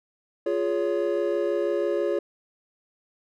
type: chord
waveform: triangle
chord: Db major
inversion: first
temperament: equal with one note detuned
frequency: 349.2 / 415.3 / 561.5 Hz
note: F4 / Ab4 / Db5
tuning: 0 / 0 / +22 cents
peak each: -25 dBFS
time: 0.46-2.19 s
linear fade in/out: 5 ms
effects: none